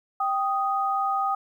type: tone pair together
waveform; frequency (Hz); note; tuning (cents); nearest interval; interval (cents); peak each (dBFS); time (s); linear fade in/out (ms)
sine; 784 / 1244.5; G5 / D#6; 0 / 0; minor sixth; 800; -25; 0.2-1.35; 5
effects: 10-bit